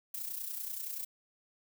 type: noise with amplitude modulation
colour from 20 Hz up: violet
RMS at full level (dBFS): -37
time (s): 0.14-1.05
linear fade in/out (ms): 5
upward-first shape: sine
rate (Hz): 30.4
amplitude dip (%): 60
effects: none